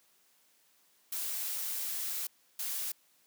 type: noise bursts at uneven times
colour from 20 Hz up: blue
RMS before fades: -36 dBFS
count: 2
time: 1.12-2.27 / 2.59-2.92 s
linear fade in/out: 5 ms
effects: white hiss -68 dBFS RMS until 3.26 s + high-pass 150 Hz 12 dB/octave